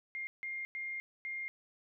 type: tone bursts at uneven times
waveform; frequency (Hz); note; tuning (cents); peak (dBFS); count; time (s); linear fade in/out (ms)
sine; 2119; C7; +21; -37; 4; 0.15-0.27 / 0.43-0.65 / 0.75-1 / 1.25-1.48; 0
effects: none